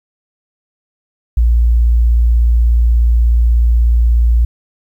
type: tone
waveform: sine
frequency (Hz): 58.27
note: A#1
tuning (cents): 0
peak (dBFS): -7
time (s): 1.37-4.45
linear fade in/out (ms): 5
effects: 8-bit